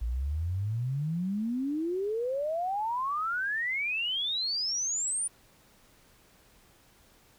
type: exponential sweep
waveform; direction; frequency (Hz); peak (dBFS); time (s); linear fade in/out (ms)
sine; up; 55 to 9500; -28; 0.01-5.28; 10
effects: pink hiss -61 dBFS RMS until 7.38 s